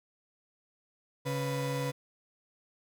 35% pulse tone pair together, 139.16 / 495.9 Hz, C#3 / B4, +7 / +7 cents, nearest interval octave + minor seventh, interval 2200 cents, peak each -31 / -33 dBFS, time 1.25-1.92 s, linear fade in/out 20 ms, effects none

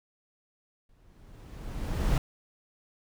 brown noise with exponential growth, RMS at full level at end -23 dBFS, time 0.89-2.18 s, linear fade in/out 2 ms, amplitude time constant 280 ms, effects none

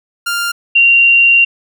sawtooth / sine tone pair in turn, 1396.9 / 2763 Hz, F6 / F7, 0 / -19 cents, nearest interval octave, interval 1181 cents, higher second, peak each -11 / -5 dBFS, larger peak second, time 0.26-0.52 / 0.75-1.45 s, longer second, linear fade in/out 10 ms, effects none

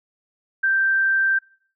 sine tone, 1568 Hz, G6, in tune, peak -16 dBFS, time 0.63-1.39 s, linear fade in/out 10 ms, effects noise-tail reverb RT60 0.5 s tail -23 dB re dry

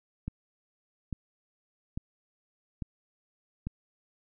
click train, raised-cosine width 5 ms, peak -21 dBFS, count 5, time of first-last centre 0.28-3.67 s, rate 1.18 Hz, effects none

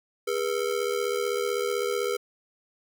square ring-modulated tone, 445.5 Hz, A4, 22 cents sharp, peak -23 dBFS, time 0.27-2.17 s, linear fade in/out 10 ms, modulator 37.9 Hz, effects none

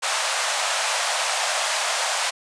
pink band-pass noise, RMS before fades -24 dBFS, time 0.02-2.31 s, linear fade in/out 20 ms, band 590 to 9400 Hz, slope 48 dB/octave, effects none

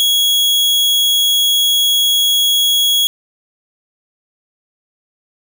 40% pulse tone, 3333 Hz, G#7, 5 cents sharp, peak -10 dBFS, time 0-3.07 s, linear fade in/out 0 ms, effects none

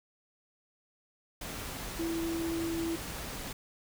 sine tone in noise, 331.1 Hz, E4, 8 cents sharp, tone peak -31 dBFS, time 1.99-2.96 s, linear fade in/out 5 ms, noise pink, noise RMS -40 dBFS, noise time 1.41-3.53 s, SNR +6 dB, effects none

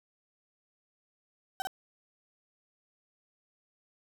35% pulse tone with echo, 768 Hz, G5, 36 cents flat, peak -29 dBFS, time 1.6-1.62 s, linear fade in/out 0 ms, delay 51 ms, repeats 1, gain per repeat -2 dB, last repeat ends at 1.671 s, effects none

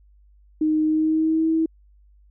sine tone with pitch glide, 310 to 322.4 Hz, D#4 to E4, -6 to -38 cents, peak -17 dBFS, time 0.61-1.66 s, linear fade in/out 5 ms, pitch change +68 cents, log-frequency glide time 0.84-1.49 s, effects added 50 Hz sine -51 dBFS peak until 2.3 s

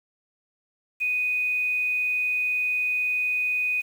sine tone with quantisation, 2489 Hz, D#7, in tune, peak -22 dBFS, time 1-3.82 s, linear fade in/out 20 ms, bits 8, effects none

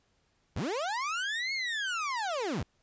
30% pulse linear two-way sweep, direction up then down, 59.2 to 2200 to 59.2 Hz, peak -28 dBFS, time 0.56-2.63 s, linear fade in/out 5 ms, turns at 1.53 s, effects pink hiss -72 dBFS RMS until 2.82 s + resampled to 16000 Hz

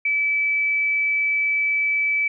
sine tone, 2304 Hz, D7, 34 cents flat, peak -18 dBFS, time 0.05-2.28 s, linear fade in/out 5 ms, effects none

